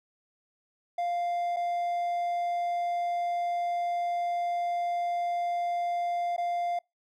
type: tone with dropouts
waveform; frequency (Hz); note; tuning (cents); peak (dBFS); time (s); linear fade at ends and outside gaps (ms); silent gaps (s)
triangle; 698; F5; -1; -25; 0.98-6.79; 5; 1.563-1.567 / 6.365-6.379
effects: noise-tail reverb RT60 0.2 s tail -26 dB re dry